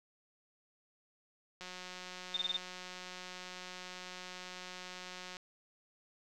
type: click train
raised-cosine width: 0.2 ms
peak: -29 dBFS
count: 685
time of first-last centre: 1.61-5.368 s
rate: 182 Hz
type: tone bursts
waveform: sine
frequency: 3620 Hz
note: A7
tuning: 48 cents sharp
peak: -31 dBFS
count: 5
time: 2.34-2.569 s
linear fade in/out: 5 ms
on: 29 ms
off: 21 ms
effects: none